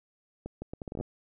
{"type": "accelerating click train", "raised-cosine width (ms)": 2, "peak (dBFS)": -24, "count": 11, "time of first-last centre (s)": [0.46, 1.01], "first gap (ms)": 160, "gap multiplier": 0.72, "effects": []}